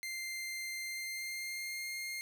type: tone with pitch glide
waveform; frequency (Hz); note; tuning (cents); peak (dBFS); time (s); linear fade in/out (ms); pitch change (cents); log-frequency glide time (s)
sawtooth; 2092 to 2122; C7 to C7; -1 to +24; -35; 0.03-2.21; 0; +25; 0.83-1.88
effects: none